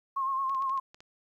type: tone with vibrato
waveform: sine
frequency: 1074 Hz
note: C6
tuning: 45 cents sharp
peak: -27 dBFS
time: 0.16-0.8 s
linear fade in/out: 10 ms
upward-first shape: sine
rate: 9 Hz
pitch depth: 43 cents each way
type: clicks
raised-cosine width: 0.2 ms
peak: -33 dBFS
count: 7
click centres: 0.496 / 0.548 / 0.623 / 0.696 / 0.776 / 0.945 / 1.005 s
effects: 11-bit